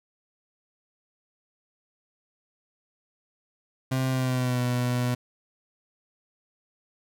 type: tone with pitch glide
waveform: 30% pulse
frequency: 130.81 to 123.47 Hz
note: C3 to B2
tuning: 0 to 0 cents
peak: -21 dBFS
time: 3.91-5.15 s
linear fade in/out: 10 ms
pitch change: -100 cents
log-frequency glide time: 4.1-4.63 s
effects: none